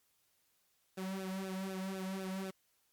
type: tone with flanger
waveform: sawtooth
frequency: 190.1 Hz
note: F#3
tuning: 47 cents sharp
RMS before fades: -40 dBFS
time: 0.97-2.51 s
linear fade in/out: 10 ms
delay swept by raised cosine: 0.93 to 2.83 ms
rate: 4 Hz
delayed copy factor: -1
effects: white hiss -75 dBFS RMS until 2.92 s + MP3 96 kbps